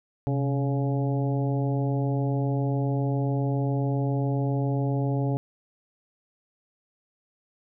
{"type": "harmonic tone with a mistuned harmonic", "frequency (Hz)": 140, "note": "C#3", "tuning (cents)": 18, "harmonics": [1, 2, 3, 4, 5, 6], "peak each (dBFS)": [-24, -30, -34, -36, -38, -40], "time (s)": [0.27, 5.37], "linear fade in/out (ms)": 0, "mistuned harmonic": 1, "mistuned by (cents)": -93, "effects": []}